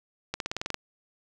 accelerating click train, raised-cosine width 0.2 ms, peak -13 dBFS, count 9, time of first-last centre 0.34-0.743 s, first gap 62 ms, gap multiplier 0.94, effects none

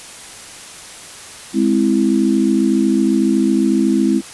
sine chord, Ab augmented, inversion none, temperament equal, 207.7 / 261.6 / 329.6 Hz, Ab3 / C4 / E4, 0 / 0 / 0 cents, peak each -16 dBFS, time 1.53-4.22 s, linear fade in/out 50 ms, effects white hiss -35 dBFS RMS until 4.33 s + resampled to 24000 Hz

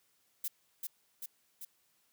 violet noise with echo, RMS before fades -36 dBFS, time 0.44-0.48 s, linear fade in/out 5 ms, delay 390 ms, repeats 3, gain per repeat -3 dB, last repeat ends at 1.65 s, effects white hiss -73 dBFS RMS until 2.12 s + high-pass 80 Hz 12 dB/octave

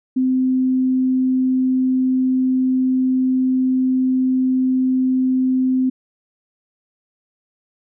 sine tone, 258.2 Hz, C4, 23 cents flat, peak -14 dBFS, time 0.16-5.9 s, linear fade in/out 10 ms, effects none

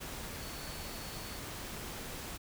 sine tone in noise, 4435 Hz, C#8, in tune, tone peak -52 dBFS, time 0.4-1.39 s, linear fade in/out 20 ms, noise pink, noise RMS -43 dBFS, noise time 0-2.38 s, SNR -12 dB, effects none

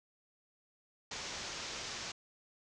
white low-pass noise, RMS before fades -43 dBFS, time 1.11-2.12 s, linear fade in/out 5 ms, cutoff 6700 Hz, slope 48 dB/octave, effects none

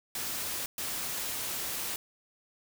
white noise bursts at uneven times, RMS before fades -35 dBFS, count 2, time 0.15-0.66 / 0.78-1.96 s, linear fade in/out 2 ms, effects none

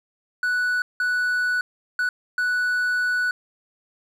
triangle tone bursts at uneven times, 1480 Hz, F#6, in tune, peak -18 dBFS, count 4, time 0.43-0.82 / 1-1.61 / 1.99-2.09 / 2.38-3.31 s, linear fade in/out 2 ms, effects none

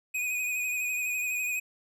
square tone with vibrato, 2489 Hz, D#7, in tune, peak -29 dBFS, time 0.14-1.6 s, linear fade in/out 10 ms, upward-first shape triangle, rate 12 Hz, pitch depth 40 cents each way, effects none

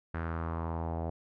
sawtooth tone with low-pass filter sweep, 82.41 Hz, E2, in tune, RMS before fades -35 dBFS, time 0.14-1.1 s, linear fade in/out 5 ms, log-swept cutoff 1600 to 690 Hz, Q 3, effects none

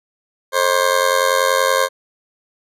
20% pulse tone with amplitude modulation, 530 Hz, C5, 22 cents sharp, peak -5 dBFS, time 0.52-1.89 s, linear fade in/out 50 ms, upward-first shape sine, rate 90.5 Hz, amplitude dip 85%, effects resampled to 32000 Hz

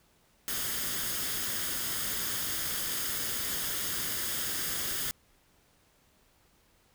white noise with comb filter, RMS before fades -33 dBFS, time 0.48-5.11 s, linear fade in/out 0 ms, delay 0.6 ms, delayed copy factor +0.5, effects pink hiss -66 dBFS RMS until 6.94 s

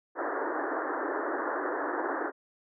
pink band-pass noise, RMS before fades -32 dBFS, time 0.15-2.32 s, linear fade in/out 50 ms, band 280 to 1800 Hz, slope 96 dB/octave, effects none

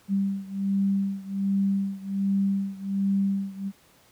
sine beating tone pair, 196 / 197.3 Hz, G3 / G3, 0 / +11 cents, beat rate 1.3 Hz, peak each -25 / -27 dBFS, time 0.08-3.72 s, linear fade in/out 50 ms, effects pink hiss -58 dBFS RMS until 4.11 s + high-pass 80 Hz 12 dB/octave

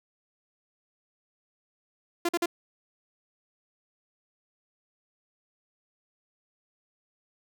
sawtooth tone bursts, 344.1 Hz, F4, 26 cents flat, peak -20 dBFS, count 3, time 2.25-2.459 s, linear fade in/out 5 ms, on 39 ms, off 46 ms, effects none

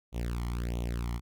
sawtooth tone with flanger, 59.1 Hz, A#1, 24 cents sharp, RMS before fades -33 dBFS, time 0.12-1.21 s, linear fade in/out 50 ms, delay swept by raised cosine 0.3 to 0.96 ms, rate 1.5 Hz, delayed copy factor +0.9, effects none

